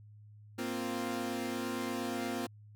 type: chord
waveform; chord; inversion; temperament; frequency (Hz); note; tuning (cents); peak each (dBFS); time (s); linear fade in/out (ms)
sawtooth; Bb suspended second; none; equal; 233.1 / 261.6 / 349.2; Bb3 / C4 / F4; 0 / 0 / 0; -35 / -34 / -36; 0.58-2.47; 10
effects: added 105 Hz sine -52 dBFS peak until 2.75 s